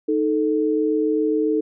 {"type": "tone pair together", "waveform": "sine", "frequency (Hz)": [311.1, 438.4], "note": ["D#4", "A4"], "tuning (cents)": [0, -6], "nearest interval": "tritone", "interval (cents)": 594, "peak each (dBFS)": -20, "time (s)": [0.08, 1.61], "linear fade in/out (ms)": 10, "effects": []}